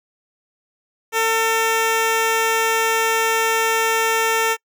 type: tone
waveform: 10% pulse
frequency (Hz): 450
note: A4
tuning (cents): +39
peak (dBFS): -8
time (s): 1.12-4.57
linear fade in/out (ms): 50
effects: noise-tail reverb RT60 0.1 s tail -26 dB re dry